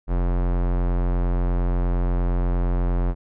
square tone with low-pass filter, 44.26 Hz, F1, 24 cents sharp, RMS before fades -21 dBFS, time 0.07-3.15 s, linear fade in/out 50 ms, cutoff 1100 Hz, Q 0.77, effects none

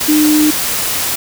sine tone in noise, 303.8 Hz, D#4, 41 cents flat, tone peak -8 dBFS, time 0.08-0.51 s, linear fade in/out 10 ms, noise white, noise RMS -17 dBFS, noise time 0-1.16 s, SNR +6 dB, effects none

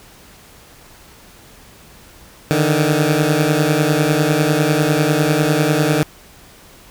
15% pulse beating tone pair, 146.83 / 156.83 Hz, D3 / D#3, 0 / +14 cents, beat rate 10 Hz, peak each -10 dBFS, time 2.51-6.03 s, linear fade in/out 0 ms, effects pink hiss -44 dBFS RMS until 6.9 s

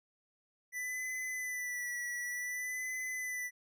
square tone with vibrato, 1981 Hz, B6, 5 cents sharp, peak -37 dBFS, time 0.72-3.51 s, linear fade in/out 50 ms, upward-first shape sine, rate 0.55 Hz, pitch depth 35 cents each way, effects none

